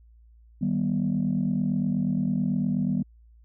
sine chord, Eb augmented, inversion none, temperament just, 155.56 / 194.45 / 243.1 Hz, Eb3 / G3 / B3, 0 / -14 / -27 cents, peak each -28 / -25 / -26 dBFS, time 0.61-3.03 s, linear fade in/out 10 ms, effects tanh soft clip ceiling -16 dBFS + added 57 Hz sine -51 dBFS peak until 3.44 s

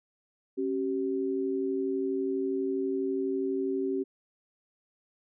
sine tone pair together, 272.1 / 384.3 Hz, C#4 / G4, -32 / -34 cents, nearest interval tritone, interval 598 cents, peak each -31 / -29 dBFS, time 0.57-4.04 s, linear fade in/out 20 ms, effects none

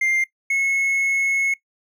triangle tone pair in turn, 2103 / 2184 Hz, C7 / C#7, +8 / -26 cents, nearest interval minor second, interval 66 cents, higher second, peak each -16 dBFS, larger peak neither, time 0.01-0.24 / 0.5-1.54 s, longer second, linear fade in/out 5 ms, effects noise-tail reverb RT60 0.1 s tail -18 dB re dry

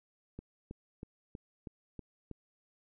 click train, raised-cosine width 3 ms, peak -30 dBFS, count 7, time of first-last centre 0.39-2.313 s, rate 3.12 Hz, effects none

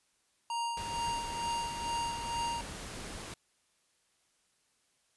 square tone with tremolo, 935 Hz, A#5, 5 cents sharp, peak -32 dBFS, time 0.5-2.61 s, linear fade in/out 2 ms, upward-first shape sine, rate 2.2 Hz, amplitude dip 55%
pink noise, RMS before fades -43 dBFS, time 0.77-3.34 s, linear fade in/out 2 ms
effects white hiss -73 dBFS RMS until 5.16 s + resampled to 24000 Hz

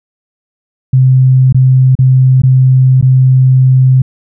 sine tone with dropouts, 130 Hz, C3, 11 cents flat, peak -3 dBFS, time 0.93-4.02 s, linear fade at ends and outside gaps 5 ms, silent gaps 1.526-1.545 / 1.953-1.989 / 2.419-2.434 / 3.013-3.025 s, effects none

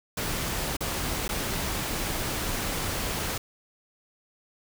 pink noise with dropouts, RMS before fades -30 dBFS, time 0.17-3.38 s, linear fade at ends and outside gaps 5 ms, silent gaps 0.768-0.806 / 1.28-1.29 s, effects none

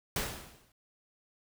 pink noise with exponential decay, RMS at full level -30 dBFS, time 0.16-0.72 s, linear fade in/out 2 ms, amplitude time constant 120 ms, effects none

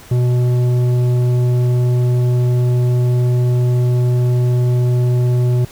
sine tone with tanh clipping, 123.47 Hz, B2, in tune, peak -13 dBFS, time 0.11-5.65 s, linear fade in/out 5 ms, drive 10 dB, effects pink hiss -40 dBFS RMS until 5.71 s

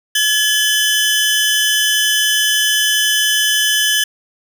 sawtooth tone pair together, 1709 / 3045 Hz, G#6 / F#7, +49 / +49 cents, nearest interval minor seventh, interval 1000 cents, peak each -12 dBFS, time 0.15-4.04 s, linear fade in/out 5 ms, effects none

